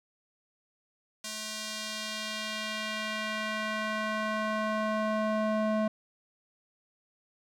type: tone with band-pass filter sweep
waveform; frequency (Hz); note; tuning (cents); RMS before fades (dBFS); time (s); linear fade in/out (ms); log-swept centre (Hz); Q
square; 215.9; A3; -33; -32; 1.24-5.88; 5; 6400 to 570; 0.96
effects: none